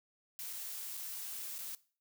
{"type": "noise with dropouts", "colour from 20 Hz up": "blue", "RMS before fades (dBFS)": -43, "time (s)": [0.39, 1.75], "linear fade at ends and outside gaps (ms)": 0, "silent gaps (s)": [[0.529, 0.533], [0.97, 0.974], [1.582, 1.588]], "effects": ["noise-tail reverb RT60 0.4 s tail -19 dB re dry"]}